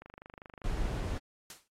click train, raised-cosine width 0.5 ms, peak -32 dBFS, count 23, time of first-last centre 0.02-0.896 s, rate 25.1 Hz
brown noise, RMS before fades -33 dBFS, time 0.64-1.18 s, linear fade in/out 2 ms
white noise with exponential decay, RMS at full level -41 dBFS, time 1.5-1.68 s, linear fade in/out 2 ms, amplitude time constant 39 ms
effects low-pass 10000 Hz 12 dB/octave + AAC 48 kbps

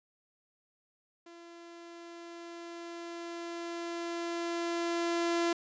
sawtooth tone with level ramp, 340.3 Hz, F4, 45 cents flat, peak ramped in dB -46 to -23 dBFS, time 1.26-5.53 s, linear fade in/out 5 ms, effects resampled to 16000 Hz

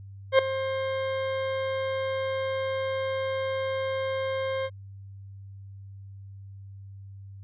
40% pulse tone with ADSR envelope, 531 Hz, C5, 25 cents sharp, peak -12 dBFS, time 0.32-4.7 s, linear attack 69 ms, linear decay 3 ms, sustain -14 dB, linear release 49 ms, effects added 98 Hz sine -41 dBFS peak until 7.43 s + resampled to 8000 Hz

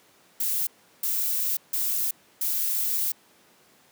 violet noise bursts at uneven times, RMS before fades -26 dBFS, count 4, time 0.4-0.67 / 1.03-1.57 / 1.73-2.11 / 2.41-3.12 s, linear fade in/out 5 ms, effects pink hiss -58 dBFS RMS until 3.91 s + high-pass 200 Hz 12 dB/octave

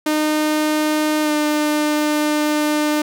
sawtooth tone with pitch glide, 305.8 to 300.7 Hz, D#4 to D4, -30 to +41 cents, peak -12 dBFS, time 0.06-3.02 s, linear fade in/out 5 ms, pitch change -29 cents, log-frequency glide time 1.22-1.31 s, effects none

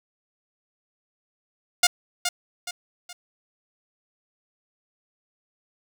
5% pulse tone with echo, 710 Hz, F5, 28 cents sharp, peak -3 dBFS, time 1.83-1.87 s, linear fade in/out 5 ms, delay 420 ms, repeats 3, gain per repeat -8 dB, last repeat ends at 3.13 s, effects none

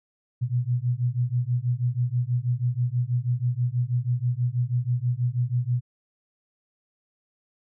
sine beating tone pair, 119.8 / 126 Hz, A#2 / B2, +48 / +35 cents, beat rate 6.2 Hz, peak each -25 dBFS, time 0.41-5.81 s, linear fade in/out 20 ms, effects none

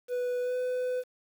triangle tone with pitch glide, 493.9 to 502.2 Hz, B4 to B4, 0 to +29 cents, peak -26 dBFS, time 0.08-1.04 s, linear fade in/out 50 ms, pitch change +29 cents, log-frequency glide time 0.41-0.57 s, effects 9-bit

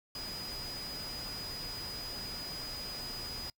sine tone in noise, 4946 Hz, D#8, 11 cents flat, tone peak -40 dBFS, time 0.15-3.5 s, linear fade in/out 2 ms, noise pink, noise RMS -45 dBFS, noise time 0.15-3.5 s, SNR +2 dB, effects noise-tail reverb RT60 0.1 s tail -25 dB re dry

